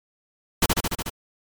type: noise with echo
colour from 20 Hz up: pink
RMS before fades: -18 dBFS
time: 0.62-0.66 s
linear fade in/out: 5 ms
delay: 73 ms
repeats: 6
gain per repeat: -2 dB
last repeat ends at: 1.098 s
effects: MP3 96 kbps